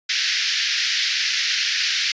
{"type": "band-pass noise", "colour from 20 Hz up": "white", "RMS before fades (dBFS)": -22, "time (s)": [0.09, 2.12], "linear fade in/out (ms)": 5, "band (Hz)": [1600, 5600], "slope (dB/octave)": 48, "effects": ["resampled to 16000 Hz"]}